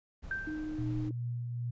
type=noise; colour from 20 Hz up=brown; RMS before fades=-45 dBFS; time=0.22-1.1 s; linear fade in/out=20 ms
type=tone with exponential decay; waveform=sine; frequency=1565 Hz; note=G6; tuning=3 cents flat; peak=-30 dBFS; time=0.31-0.87 s; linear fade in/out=2 ms; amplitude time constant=120 ms
type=tone; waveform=sine; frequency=308.3 Hz; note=D#4; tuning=16 cents flat; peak=-35 dBFS; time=0.47-1.11 s; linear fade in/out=2 ms
type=tone with tremolo; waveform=sine; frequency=120 Hz; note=B2; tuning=49 cents flat; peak=-32 dBFS; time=0.78-1.71 s; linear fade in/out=10 ms; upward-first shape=triangle; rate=2.5 Hz; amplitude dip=30%
effects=resampled to 16000 Hz